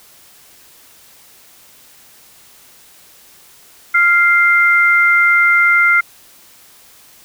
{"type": "tone pair together", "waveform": "sine", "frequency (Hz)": [1395.5, 2093], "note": ["F6", "C7"], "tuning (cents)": [-2, 0], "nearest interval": "perfect fifth", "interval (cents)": 702, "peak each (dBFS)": -11, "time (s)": [3.94, 6.01], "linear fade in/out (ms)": 10, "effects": ["white hiss -45 dBFS RMS until 7.24 s"]}